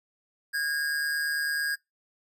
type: tone with amplitude modulation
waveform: square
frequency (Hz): 1633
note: G#6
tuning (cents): -30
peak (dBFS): -25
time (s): 0.53-1.76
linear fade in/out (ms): 20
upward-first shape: sine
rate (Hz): 149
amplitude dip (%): 50
effects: noise-tail reverb RT60 0.2 s tail -25 dB re dry